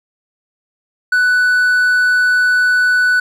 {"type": "tone", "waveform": "triangle", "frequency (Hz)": 1488, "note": "F#6", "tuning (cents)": 9, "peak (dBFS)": -8, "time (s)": [1.12, 3.2], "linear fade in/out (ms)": 5, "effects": []}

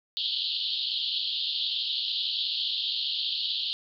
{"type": "band-pass noise", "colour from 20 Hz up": "pink", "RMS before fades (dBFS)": -30, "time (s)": [0.17, 3.73], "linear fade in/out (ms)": 0, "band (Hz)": [3000, 4500], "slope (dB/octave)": 96, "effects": []}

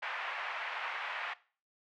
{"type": "band-pass noise", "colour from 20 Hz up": "white", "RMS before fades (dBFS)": -39, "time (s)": [0.02, 1.34], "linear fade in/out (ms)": 10, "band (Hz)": [700, 2400], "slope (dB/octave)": 24, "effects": ["noise-tail reverb RT60 0.4 s tail -19 dB re dry"]}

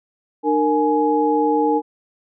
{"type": "tone cluster", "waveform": "sine", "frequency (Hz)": [301.5, 461.8, 839], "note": ["D4", "A#4", "G#5"], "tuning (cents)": [46, -16, 17], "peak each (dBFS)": -19, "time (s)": [0.43, 1.82], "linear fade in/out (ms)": 50, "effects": []}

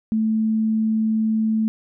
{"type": "tone", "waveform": "sine", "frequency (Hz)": 219.7, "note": "A3", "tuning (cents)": -2, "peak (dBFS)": -17, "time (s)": [0.12, 1.68], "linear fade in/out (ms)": 0, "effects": []}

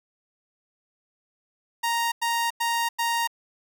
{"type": "tone bursts", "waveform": "sawtooth", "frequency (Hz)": 932.3, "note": "A#5", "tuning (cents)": 0, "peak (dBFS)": -19, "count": 4, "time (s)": [1.83, 3.275], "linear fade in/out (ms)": 10, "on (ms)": 290, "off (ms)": 95, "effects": []}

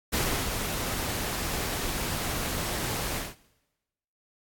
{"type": "noise with ADSR envelope", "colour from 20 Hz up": "pink", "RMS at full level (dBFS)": -26, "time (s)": [0.12, 3.35], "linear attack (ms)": 19, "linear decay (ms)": 350, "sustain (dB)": -5, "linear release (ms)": 190, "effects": ["noise-tail reverb RT60 1.0 s tail -20 dB re dry", "AAC 64 kbps"]}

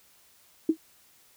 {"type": "tone with exponential decay", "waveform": "sine", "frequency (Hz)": 320, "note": "D#4", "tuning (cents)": 49, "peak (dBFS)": -15, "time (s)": [0.69, 0.77], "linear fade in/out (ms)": 5, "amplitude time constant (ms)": 16, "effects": ["white hiss -60 dBFS RMS until 1.36 s"]}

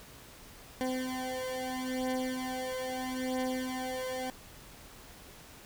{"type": "beating tone pair", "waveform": "20% pulse", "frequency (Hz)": [256.4, 257.17], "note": ["C4", "C4"], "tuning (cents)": [-35, -30], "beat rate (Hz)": 0.77, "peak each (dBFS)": -31, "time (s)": [0.81, 4.3], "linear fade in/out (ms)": 0, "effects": ["pink hiss -52 dBFS RMS until 5.65 s"]}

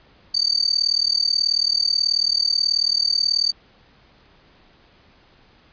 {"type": "tone with amplitude modulation", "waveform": "sine", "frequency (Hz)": 4604, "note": "D8", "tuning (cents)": -35, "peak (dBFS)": -12, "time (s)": [0.34, 3.52], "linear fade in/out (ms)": 10, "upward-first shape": "sine", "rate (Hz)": 38.4, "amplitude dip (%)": 95, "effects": ["pink hiss -54 dBFS RMS until 5.72 s", "resampled to 11025 Hz"]}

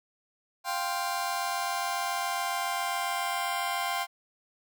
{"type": "chord", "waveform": "sawtooth", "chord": "F suspended second", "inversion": "none", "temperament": "just", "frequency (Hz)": [698.5, 785.8, 1047.7], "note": ["F5", "G5", "C6"], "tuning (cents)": [0, 4, 2], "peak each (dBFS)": [-30, -29, -29], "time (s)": [0.64, 4.07], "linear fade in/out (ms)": 50, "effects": []}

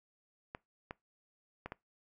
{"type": "clicks", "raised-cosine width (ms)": 0.5, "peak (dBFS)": -26, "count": 4, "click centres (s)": [0.549, 0.909, 1.66, 1.721], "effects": ["noise-tail reverb RT60 0.2 s tail -23 dB re dry"]}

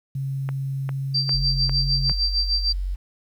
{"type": "tone with pitch glide", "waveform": "sine", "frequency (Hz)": [135.8, 136.67], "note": ["C#3", "C#3"], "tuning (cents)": [-35, -24], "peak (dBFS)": -24, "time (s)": [0.15, 2.12], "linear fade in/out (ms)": 5, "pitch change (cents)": 11, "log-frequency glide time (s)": [0.83, 1.79]}
{"type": "click train", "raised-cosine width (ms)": 0.5, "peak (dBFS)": -18, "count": 5, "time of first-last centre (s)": [0.49, 2.096], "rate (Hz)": 2.49}
{"type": "tone with tremolo", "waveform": "sine", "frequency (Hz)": 4691, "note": "D8", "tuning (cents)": -3, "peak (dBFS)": -18, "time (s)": [1.14, 2.73], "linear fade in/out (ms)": 10, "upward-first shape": "sine", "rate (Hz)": 6.6, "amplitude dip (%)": 75}
{"type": "tone", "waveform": "sine", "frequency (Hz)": 46.25, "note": "F#1", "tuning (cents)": 0, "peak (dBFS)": -23, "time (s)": [1.33, 2.96], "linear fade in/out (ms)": 20}
{"effects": ["9-bit"]}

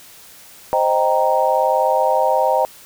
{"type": "chord", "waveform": "sine", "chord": "C minor seventh", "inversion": "none", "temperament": "equal", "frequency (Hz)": [523.3, 622.3, 784, 932.3], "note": ["C5", "Eb5", "G5", "Bb5"], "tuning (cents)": [0, 0, 0, 0], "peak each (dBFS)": -19, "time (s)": [0.73, 2.65], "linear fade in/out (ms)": 0, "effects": ["white hiss -43 dBFS RMS until 2.85 s"]}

